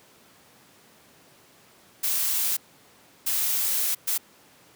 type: noise bursts at uneven times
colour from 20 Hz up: blue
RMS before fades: -25 dBFS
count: 3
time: 2.03-2.57 / 3.26-3.95 / 4.07-4.18 s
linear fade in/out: 10 ms
effects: pink hiss -55 dBFS RMS until 4.75 s + high-pass 150 Hz 12 dB/octave